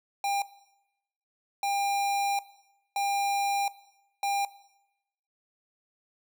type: tone bursts at uneven times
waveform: square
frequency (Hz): 800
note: G5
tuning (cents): +35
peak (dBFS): -27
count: 4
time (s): 0.24-0.42 / 1.63-2.39 / 2.96-3.68 / 4.23-4.45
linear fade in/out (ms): 2
effects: noise-tail reverb RT60 0.9 s tail -17 dB re dry